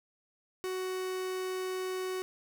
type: tone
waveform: 45% pulse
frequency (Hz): 372.1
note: F#4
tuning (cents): +10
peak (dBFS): -33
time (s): 0.64-2.22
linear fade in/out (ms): 0
effects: none